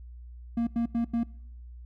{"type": "tone bursts", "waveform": "triangle", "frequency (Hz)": 233.1, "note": "A#3", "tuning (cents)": 0, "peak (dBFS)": -22, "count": 4, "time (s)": [0.57, 1.234], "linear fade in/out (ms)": 5, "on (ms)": 100, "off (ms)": 88, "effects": ["noise-tail reverb RT60 0.8 s tail -23 dB re dry", "added 60 Hz sine -42 dBFS peak until 1.85 s"]}